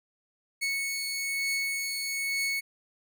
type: beating tone pair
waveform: sawtooth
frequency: 2208 / 2209.1 Hz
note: C#7 / C#7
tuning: -7 / -7 cents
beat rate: 1.1 Hz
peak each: -34 / -26 dBFS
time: 0.61-2.61 s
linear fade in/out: 20 ms
effects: none